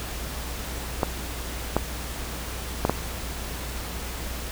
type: clicks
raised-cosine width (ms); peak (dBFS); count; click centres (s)
1; -6; 4; 1.032 / 1.766 / 2.851 / 2.896
effects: added 60 Hz sine -34 dBFS peak until 4.51 s + pink hiss -35 dBFS RMS until 4.51 s